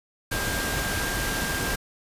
sine tone in noise, 1599 Hz, G6, 34 cents sharp, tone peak -31 dBFS, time 0.31-1.76 s, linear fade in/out 10 ms, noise pink, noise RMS -28 dBFS, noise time 0.31-1.76 s, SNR -6 dB, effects resampled to 32000 Hz

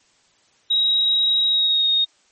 sine tone with pitch glide, 3818 to 3720 Hz, A#7 to A#7, +41 to -4 cents, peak -15 dBFS, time 0.7-2.05 s, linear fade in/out 10 ms, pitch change -45 cents, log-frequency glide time 1.47-1.89 s, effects white hiss -59 dBFS RMS until 2.31 s + MP3 32 kbps

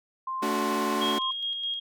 sine tone, 1049 Hz, C6, 4 cents sharp, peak -29 dBFS, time 0.27-1.31 s, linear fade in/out 5 ms
sawtooth chord, D major, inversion second, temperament equal with one note detuned, 220 / 287.1 / 370 Hz, A3 / D4 / F#4, 0 / -39 / 0 cents, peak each -27 dBFS, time 0.42-1.19 s, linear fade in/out 10 ms
sine tone with tremolo, 3261 Hz, G#7, 32 cents flat, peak -27 dBFS, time 1.01-1.8 s, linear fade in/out 10 ms, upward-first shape square, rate 4.8 Hz, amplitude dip 35%
effects none

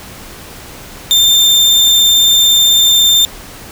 35% pulse tone, 3591 Hz, A7, 35 cents sharp, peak -4 dBFS, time 1.11-3.25 s, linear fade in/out 0 ms, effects pink hiss -32 dBFS RMS until 3.71 s

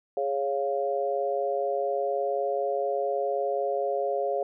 sine chord, Db major, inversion second, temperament equal, 415.3 / 554.4 / 698.5 Hz, Ab4 / Db5 / F5, 0 / 0 / 0 cents, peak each -30 / -28 / -30 dBFS, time 0.17-4.43 s, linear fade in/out 2 ms, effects none

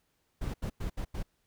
brown noise bursts at uneven times, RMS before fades -34 dBFS, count 5, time 0.41-0.54 / 0.62-0.7 / 0.8-0.9 / 0.97-1.05 / 1.14-1.23 s, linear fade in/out 10 ms, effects pink hiss -75 dBFS RMS until 1.46 s

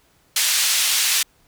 pink band-pass noise, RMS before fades -19 dBFS, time 0.36-1.23 s, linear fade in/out 5 ms, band 2800 to 12000 Hz, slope 12 dB/octave, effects pink hiss -59 dBFS RMS until 1.47 s

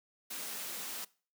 white high-pass noise, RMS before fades -41 dBFS, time 0.3-1.05 s, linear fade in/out 10 ms, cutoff 150 Hz, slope 48 dB/octave, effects noise-tail reverb RT60 0.4 s tail -22 dB re dry

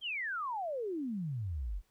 sine exponential sweep, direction down, 3271 to 41.02 Hz, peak -34 dBFS, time 0.01-1.82 s, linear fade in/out 50 ms, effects pink hiss -74 dBFS RMS until 1.9 s

